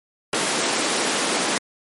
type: high-pass noise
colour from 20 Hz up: pink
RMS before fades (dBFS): -22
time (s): 0.33-1.58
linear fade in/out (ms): 2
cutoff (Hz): 230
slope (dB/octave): 24
effects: MP3 48 kbps